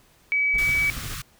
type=tone; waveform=sine; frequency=2282 Hz; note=C#7; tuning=50 cents sharp; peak=-19 dBFS; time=0.32-0.9 s; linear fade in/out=0 ms
type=noise with tremolo; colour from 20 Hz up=brown; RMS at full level=-33 dBFS; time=0.53-1.16 s; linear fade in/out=20 ms; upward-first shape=sine; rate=14 Hz; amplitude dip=65%
type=band-stop noise; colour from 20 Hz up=pink; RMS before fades=-34 dBFS; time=0.58-1.22 s; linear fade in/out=5 ms; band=170 to 1100 Hz; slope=96 dB/octave
effects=pink hiss -58 dBFS RMS until 1.39 s